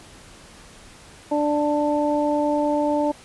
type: harmonic tone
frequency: 295.1 Hz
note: D4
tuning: 8 cents sharp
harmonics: 1 / 2 / 3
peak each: -22 / -22 / -25 dBFS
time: 1.31-3.12 s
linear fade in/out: 10 ms
effects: pink hiss -46 dBFS RMS until 3.24 s + resampled to 24000 Hz